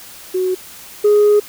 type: tone pair in turn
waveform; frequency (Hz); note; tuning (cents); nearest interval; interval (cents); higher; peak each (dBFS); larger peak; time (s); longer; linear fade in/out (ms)
sine; 370 / 416.3; F#4 / G#4; 0 / +4; major second; 204; second; -14 / -6; second; 0.34-0.55 / 1.04-1.4; second; 10
effects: tanh soft clip ceiling -6 dBFS + white hiss -37 dBFS RMS until 1.48 s